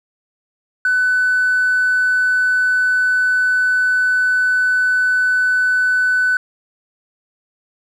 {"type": "tone with hard clipping", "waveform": "sine", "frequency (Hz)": 1500, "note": "F#6", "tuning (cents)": 23, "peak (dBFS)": -13, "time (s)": [0.85, 6.37], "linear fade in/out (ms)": 2, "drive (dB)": 1, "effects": []}